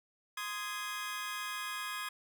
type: chord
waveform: 25% pulse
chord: Ab major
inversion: first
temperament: just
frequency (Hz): 1038.3 / 1245.9 / 1661.2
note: C6 / Eb6 / Ab6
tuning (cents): -14 / +2 / 0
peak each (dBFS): -39 / -38 / -37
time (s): 0.37-2.09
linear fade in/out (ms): 5
effects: none